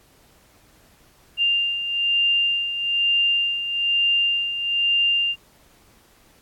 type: beating tone pair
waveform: sine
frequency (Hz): 2794 / 2795.1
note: F7 / F7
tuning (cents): 0 / +1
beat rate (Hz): 1.1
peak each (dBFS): -26 / -19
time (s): 1.37-5.36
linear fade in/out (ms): 50
effects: pink hiss -56 dBFS RMS until 6.41 s + AAC 64 kbps